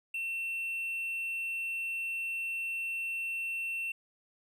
triangle tone, 2700 Hz, E7, 41 cents sharp, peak -31 dBFS, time 0.14-3.92 s, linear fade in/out 5 ms, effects none

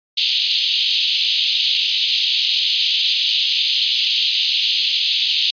pink band-pass noise, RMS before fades -18 dBFS, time 0.17-5.51 s, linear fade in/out 10 ms, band 2900 to 4500 Hz, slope 48 dB/octave, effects resampled to 11025 Hz

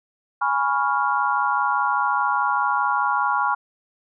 sine chord, C# dominant seventh, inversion second, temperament equal with one note detuned, 830.6 / 983.8 / 1108.7 / 1396.9 Hz, G#5 / B5 / C#6 / E#6, 0 / -7 / 0 / 0 cents, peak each -24 dBFS, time 0.41-3.55 s, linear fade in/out 10 ms, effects none

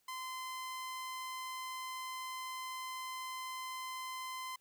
sawtooth tone, 1032 Hz, C6, 24 cents flat, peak -37 dBFS, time 0.08-4.56 s, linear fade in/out 5 ms, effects white hiss -75 dBFS RMS until 4.6 s

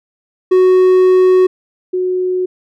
triangle / sine tone pair in turn, 370 / 366.8 Hz, F#4 / F#4, 0 / -15 cents, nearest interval unison, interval 15 cents, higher first, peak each -4 / -13 dBFS, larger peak first, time 0.51-1.47 / 1.93-2.46 s, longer first, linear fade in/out 10 ms, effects none

